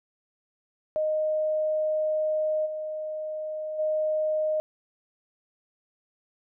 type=tone with level steps; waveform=sine; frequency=619 Hz; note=D#5; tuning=9 cents flat; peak=-23 / -30 / -23 dBFS; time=0.96-4.6 s; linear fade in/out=0 ms; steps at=2.65 / 3.78 s; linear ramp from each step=20 ms; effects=none